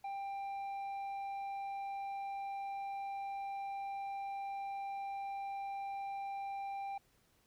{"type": "tone with tanh clipping", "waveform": "triangle", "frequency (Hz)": 791, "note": "G5", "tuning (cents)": 15, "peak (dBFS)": -40, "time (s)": [0.04, 6.98], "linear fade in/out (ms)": 5, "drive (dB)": 10, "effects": ["pink hiss -72 dBFS RMS until 7.46 s"]}